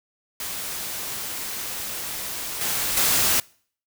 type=noise with level steps; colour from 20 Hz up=white; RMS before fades=-31 / -25 / -20 dBFS; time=0.4-3.4 s; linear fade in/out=2 ms; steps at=2.61 / 2.97 s; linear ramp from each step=2 ms; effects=noise-tail reverb RT60 0.5 s tail -25 dB re dry